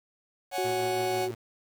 45% pulse chord, C# suspended fourth, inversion none, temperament just, 554.4 / 739.2 / 831.5 Hz, C#5 / F#5 / G#5, 0 / -2 / +2 cents, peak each -35 / -31 / -37 dBFS, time 0.51-1.29 s, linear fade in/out 50 ms
sine tone, 370.6 Hz, F#4, 3 cents sharp, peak -29 dBFS, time 0.58-1.31 s, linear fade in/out 2 ms
sawtooth tone with tremolo, 113.7 Hz, A#2, 43 cents flat, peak -33 dBFS, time 0.64-1.35 s, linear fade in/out 10 ms, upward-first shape triangle, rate 6.1 Hz, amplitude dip 55%
effects 9-bit

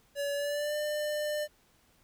square tone with pitch glide, 569 to 598.7 Hz, C#5 to D5, +45 to +33 cents, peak -31 dBFS, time 0.15-1.48 s, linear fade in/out 50 ms, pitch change +88 cents, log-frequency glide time 0.34-0.76 s, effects pink hiss -66 dBFS RMS until 2.03 s

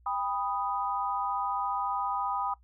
sine chord, G augmented, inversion none, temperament equal with one note detuned, 797.7 / 987.8 / 1244.5 Hz, G5 / B5 / D#6, +30 / 0 / 0 cents, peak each -33 dBFS, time 0.06-2.54 s, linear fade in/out 5 ms, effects noise-tail reverb RT60 0.1 s tail -19 dB re dry + added 60 Hz sine -57 dBFS peak until 2.63 s

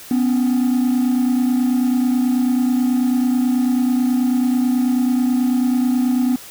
triangle tone pair together, 249.2 / 278.4 Hz, B3 / C#4, +16 / +8 cents, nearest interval major second, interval 192 cents, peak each -12 / -19 dBFS, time 0.11-6.36 s, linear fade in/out 2 ms, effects tanh soft clip ceiling -9 dBFS + white hiss -38 dBFS RMS until 6.5 s

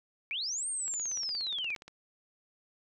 sine linear two-way sweep, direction up then down, 2217 to 8830 to 2217 Hz, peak -32 dBFS, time 0.31-1.75 s, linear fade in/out 0 ms, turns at 0.68 s
click train, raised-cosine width 0.2 ms, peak -30 dBFS, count 18, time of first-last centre 0.88-1.88 s, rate 17 Hz
effects none

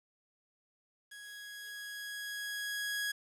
sawtooth tone with level ramp, 1661.2 Hz, G#6, in tune, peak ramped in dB -44 to -29 dBFS, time 1.11-3.12 s, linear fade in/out 10 ms, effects resampled to 32000 Hz + 10-bit

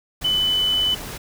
sine tone in noise, 3000 Hz, F#7, 23 cents sharp, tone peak -17 dBFS, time 0.24-0.95 s, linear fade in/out 10 ms, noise pink, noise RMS -33 dBFS, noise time 0.21-1.18 s, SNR +13 dB, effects none

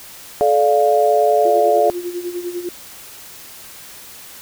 sine chord, D minor, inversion second, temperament equal with one note detuned, 432.2 / 587.3 / 698.5 Hz, A4 / D5 / F5, -31 / 0 / 0 cents, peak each -16 / -16 / -15 dBFS, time 0.41-1.9 s, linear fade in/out 0 ms
sine tone with tremolo, 352.2 Hz, F4, 15 cents sharp, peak -20 dBFS, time 1.45-2.69 s, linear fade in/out 2 ms, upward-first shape sine, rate 10 Hz, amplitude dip 70%
effects white hiss -38 dBFS RMS until 4.41 s

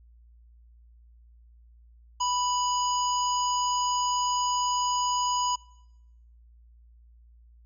harmonic tone with a mistuned harmonic, 987.8 Hz, B5, in tune, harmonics 1 / 3 / 5 / 7, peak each -25 / -34 / -37 / -33 dBFS, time 2.2-5.56 s, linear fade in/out 10 ms, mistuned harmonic 7, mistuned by -52 cents, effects noise-tail reverb RT60 0.9 s tail -24 dB re dry + added 58 Hz sine -52 dBFS peak until 7.65 s

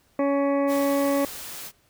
harmonic tone, 280 Hz, C#4, 18 cents sharp, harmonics 1 / 2 / 3 / 4 / 6 / 7 / 8 / 9, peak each -23 / -23 / -34 / -32 / -45 / -40 / -44 / -48 dBFS, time 0.19-1.25 s, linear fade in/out 2 ms
white noise, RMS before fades -37 dBFS, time 0.67-1.72 s, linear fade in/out 50 ms
effects pink hiss -63 dBFS RMS until 1.89 s

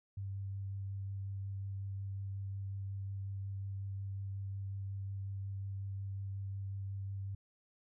sine tone with vibrato, 98 Hz, G2, in tune, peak -38 dBFS, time 0.17-7.35 s, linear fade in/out 5 ms, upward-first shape sine, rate 5.5 Hz, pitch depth 10 cents each way, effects none

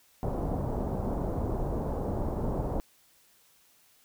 pink low-pass noise, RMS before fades -31 dBFS, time 0.23-2.8 s, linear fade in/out 0 ms, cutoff 830 Hz, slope 24 dB/octave, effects white hiss -63 dBFS RMS until 4.04 s

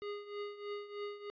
square tone with tremolo, 410.8 Hz, G#4, 19 cents flat, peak -38 dBFS, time 0.02-1.3 s, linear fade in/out 0 ms, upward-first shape triangle, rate 3.2 Hz, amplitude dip 80%, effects resampled to 11025 Hz

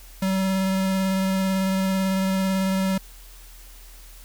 square tone with vibrato, 190.8 Hz, G3, 47 cents flat, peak -21 dBFS, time 0.22-2.98 s, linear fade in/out 5 ms, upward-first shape square, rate 18 Hz, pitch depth 10 cents each way, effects added 41 Hz sine -43 dBFS peak until 4.24 s + white hiss -49 dBFS RMS until 4.24 s

